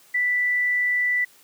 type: tone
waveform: sine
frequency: 1975.5 Hz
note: B6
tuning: in tune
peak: -19 dBFS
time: 0.14-1.25 s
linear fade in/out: 10 ms
effects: white hiss -54 dBFS RMS until 1.43 s + high-pass 150 Hz 12 dB/octave